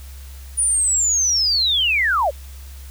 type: linear sweep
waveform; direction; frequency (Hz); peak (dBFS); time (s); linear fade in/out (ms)
sine; down; 9660 to 493.9; -15; 0.57-2.31; 20
effects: added 67 Hz sine -34 dBFS peak until 2.9 s + white hiss -46 dBFS RMS until 2.9 s